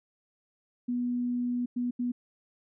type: tone bursts at uneven times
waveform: sine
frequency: 244.5 Hz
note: B3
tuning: 17 cents flat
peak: -27 dBFS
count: 3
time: 0.88-1.66 / 1.76-1.91 / 1.99-2.12 s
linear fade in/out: 10 ms
effects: none